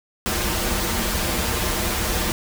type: noise with comb filter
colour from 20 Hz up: pink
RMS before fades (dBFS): -23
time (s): 0.26-2.32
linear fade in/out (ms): 0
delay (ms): 7.2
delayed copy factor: -0.8
effects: none